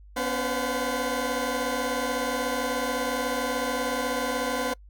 20% pulse tone cluster, 246.8 / 280.6 / 510 / 713 Hz, B3 / C#4 / C5 / F5, -1 / +21 / -44 / +36 cents, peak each -27 / -28 / -24 / -31 dBFS, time 0.16-4.74 s, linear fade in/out 10 ms, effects noise-tail reverb RT60 0.1 s tail -26 dB re dry + added 50 Hz sine -46 dBFS peak until 4.89 s

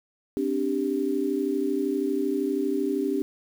sine chord, C suspended second, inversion none, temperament just, 261.6 / 294.3 / 392.4 Hz, C4 / D4 / G4, 0 / +4 / +2 cents, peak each -29 / -27 / -27 dBFS, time 0.37-3.22 s, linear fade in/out 0 ms, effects 8-bit

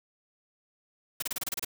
white noise bursts, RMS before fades -32 dBFS, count 9, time 1.2-1.648 s, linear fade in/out 5 ms, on 24 ms, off 29 ms, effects none

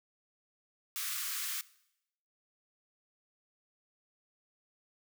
white high-pass noise, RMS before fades -37 dBFS, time 0.96-1.61 s, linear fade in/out 0 ms, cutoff 1100 Hz, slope 96 dB/octave, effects noise-tail reverb RT60 0.8 s tail -20 dB re dry

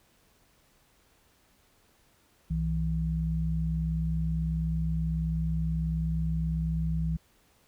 sine tone pair together, 63.16 / 161.7 Hz, B1 / E3, +39 / -33 cents, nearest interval octave + major third, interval 1628 cents, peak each -30 / -28 dBFS, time 2.5-7.17 s, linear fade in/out 10 ms, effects pink hiss -65 dBFS RMS until 7.67 s

